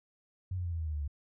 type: tone with pitch steps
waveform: sine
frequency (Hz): 92.5 / 89.19 / 86.01 / 82.93 / 79.97 / 77.11 / 74.36 / 71.7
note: F#2 / F2 / F2 / E2 / D#2 / D#2 / D2 / D2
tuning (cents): 0 / +37 / -26 / +11 / +48 / -15 / +22 / -41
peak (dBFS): -32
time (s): 0.51-1.078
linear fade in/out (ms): 5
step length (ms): 71
effects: none